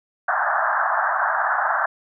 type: band-pass noise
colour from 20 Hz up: white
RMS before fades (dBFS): -21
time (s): 0.28-1.86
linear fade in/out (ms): 5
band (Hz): 630 to 1700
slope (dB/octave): 96
effects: none